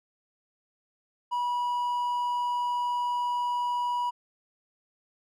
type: tone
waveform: triangle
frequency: 973 Hz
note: B5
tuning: 26 cents flat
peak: -24 dBFS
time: 1.31-4.11 s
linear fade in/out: 20 ms
effects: none